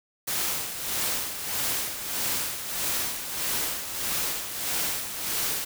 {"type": "noise with tremolo", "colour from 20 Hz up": "white", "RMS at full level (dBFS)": -27, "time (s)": [0.27, 5.65], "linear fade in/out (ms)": 10, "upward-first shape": "sine", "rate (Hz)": 1.6, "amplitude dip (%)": 60, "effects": []}